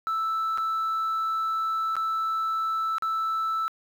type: tone with dropouts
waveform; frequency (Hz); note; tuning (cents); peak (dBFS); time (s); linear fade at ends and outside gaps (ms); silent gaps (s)
sine; 1318.5; E6; 0; -22; 0.07-3.68; 0; 0.575-0.582 / 1.955-1.966 / 2.983-3.023
effects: tanh soft clip ceiling -23 dBFS + 9-bit